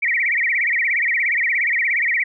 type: tone with vibrato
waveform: sine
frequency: 2085 Hz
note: C7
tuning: 7 cents flat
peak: -16 dBFS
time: 0.02-2.24 s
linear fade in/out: 10 ms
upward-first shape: sine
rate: 17 Hz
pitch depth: 210 cents each way
effects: none